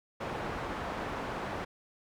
white low-pass noise, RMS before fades -37 dBFS, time 0.2-1.65 s, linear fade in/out 10 ms, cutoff 1100 Hz, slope 12 dB/octave, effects none

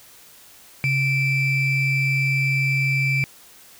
triangle ring-modulated tone, 1236 Hz, D#6, 12 cents flat, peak -13 dBFS, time 0.84-3.24 s, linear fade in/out 0 ms, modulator 1100 Hz, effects white hiss -48 dBFS RMS until 3.79 s

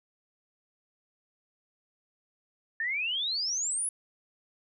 sine exponential sweep, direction up, 1760 to 10548 Hz, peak -28 dBFS, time 2.8-3.89 s, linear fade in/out 2 ms, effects none

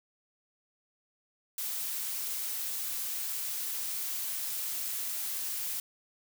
blue noise, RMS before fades -35 dBFS, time 1.58-5.8 s, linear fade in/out 2 ms, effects none

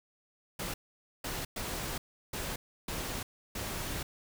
pink noise bursts at uneven times, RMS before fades -37 dBFS, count 6, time 0.59-0.74 / 1.24-1.45 / 1.56-1.98 / 2.33-2.56 / 2.88-3.23 / 3.55-4.03 s, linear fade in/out 5 ms, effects none

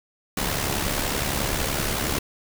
pink noise with amplitude modulation, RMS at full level -23 dBFS, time 0.37-2.19 s, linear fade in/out 5 ms, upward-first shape sine, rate 70.8 Hz, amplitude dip 55%, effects none

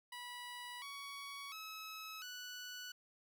15% pulse tone with pitch steps, 977 / 1122.3 / 1289.2 / 1480.9 Hz, B5 / C#6 / E6 / F#6, -19 / +21 / -39 / +1 cents, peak -40 dBFS, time 0.12-2.92 s, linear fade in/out 5 ms, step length 700 ms, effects none

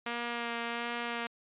5% pulse tone with vibrato, 235.8 Hz, A#3, 20 cents sharp, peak -22 dBFS, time 0.06-1.27 s, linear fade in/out 5 ms, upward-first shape sine, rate 1.4 Hz, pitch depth 14 cents each way, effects resampled to 8000 Hz

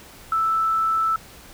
sine tone, 1318.5 Hz, E6, in tune, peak -18 dBFS, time 0.32-1.16 s, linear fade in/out 2 ms, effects pink hiss -45 dBFS RMS until 1.53 s

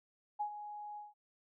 sine tone with ADSR envelope, 834 Hz, G#5, 7 cents sharp, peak -32 dBFS, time 0.39-1.14 s, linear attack 18 ms, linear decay 86 ms, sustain -11 dB, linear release 170 ms, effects none

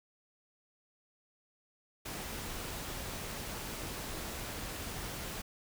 pink noise, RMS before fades -41 dBFS, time 2.05-5.42 s, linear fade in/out 10 ms, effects none

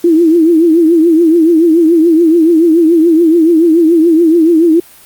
sine tone with vibrato, 329.6 Hz, E4, in tune, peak -4 dBFS, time 0.04-4.8 s, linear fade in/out 5 ms, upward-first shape triangle, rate 7 Hz, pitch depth 120 cents each way, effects white hiss -39 dBFS RMS until 5.05 s + Opus 48 kbps

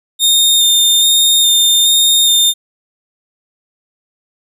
sawtooth tone with vibrato, 3648 Hz, A#7, 38 cents flat, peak -5 dBFS, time 0.19-2.54 s, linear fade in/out 50 ms, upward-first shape square, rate 1.2 Hz, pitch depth 12 cents each way, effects none

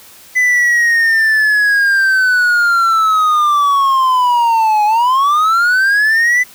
triangle linear two-way sweep, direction down then up, 2013 to 830.6 to 2013 Hz, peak -7 dBFS, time 0.35-6.44 s, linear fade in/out 20 ms, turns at 4.85 s, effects white hiss -40 dBFS RMS until 6.54 s

